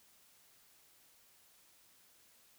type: silence
effects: white hiss -66 dBFS RMS until 2.58 s